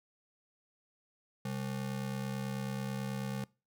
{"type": "ring-modulated tone", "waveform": "square", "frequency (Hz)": 164.81, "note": "E3", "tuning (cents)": 0, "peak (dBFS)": -33, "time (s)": [1.45, 3.44], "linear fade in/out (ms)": 2, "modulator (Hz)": 34.6, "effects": ["noise-tail reverb RT60 0.3 s tail -23 dB re dry"]}